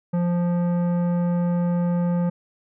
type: tone with tanh clipping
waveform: sine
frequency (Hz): 174.61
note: F3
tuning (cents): 0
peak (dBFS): -21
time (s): 0.13-2.3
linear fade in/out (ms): 10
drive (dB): 13
effects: none